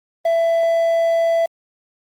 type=tone with quantisation; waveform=triangle; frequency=666 Hz; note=E5; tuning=18 cents sharp; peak=-12 dBFS; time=0.25-1.46 s; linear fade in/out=5 ms; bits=7; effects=Opus 24 kbps